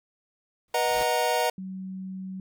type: noise with exponential growth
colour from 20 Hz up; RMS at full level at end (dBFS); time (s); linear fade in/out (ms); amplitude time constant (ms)
pink; -35; 0.68-1.03; 1; 75
type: chord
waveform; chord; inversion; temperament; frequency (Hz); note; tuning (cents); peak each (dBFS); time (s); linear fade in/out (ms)
square; B major seventh; none; equal with one note detuned; 486.2 / 622.3 / 740 / 932.3; B4 / D#5 / F#5 / A#5; -27 / 0 / 0 / 0; -29; 0.74-1.5; 5
type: tone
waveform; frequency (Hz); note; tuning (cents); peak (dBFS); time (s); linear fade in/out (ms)
sine; 188.7; F#3; +34; -33; 1.58-2.4; 2
effects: none